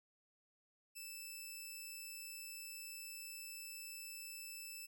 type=tone; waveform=10% pulse; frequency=2637 Hz; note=E7; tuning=in tune; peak=-39 dBFS; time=0.95-4.87 s; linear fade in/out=20 ms; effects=none